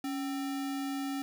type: tone with sample-and-hold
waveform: sine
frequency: 277.2 Hz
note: C#4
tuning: in tune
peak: -32 dBFS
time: 0.04-1.22 s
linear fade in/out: 2 ms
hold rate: 1050 Hz
effects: none